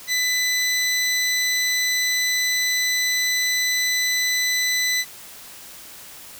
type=tone; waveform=20% pulse; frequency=2000 Hz; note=B6; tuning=21 cents sharp; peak=-14 dBFS; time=0.07-5.05 s; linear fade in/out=50 ms; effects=white hiss -41 dBFS RMS until 6.39 s